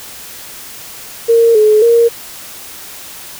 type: tone with pitch steps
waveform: sine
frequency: 461.5 / 427.3 / 466.7 Hz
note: A#4 / G#4 / A#4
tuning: -17 / +49 / +2 cents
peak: -5 dBFS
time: 1.28-2.09 s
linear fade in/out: 20 ms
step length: 270 ms
effects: white hiss -31 dBFS RMS until 3.39 s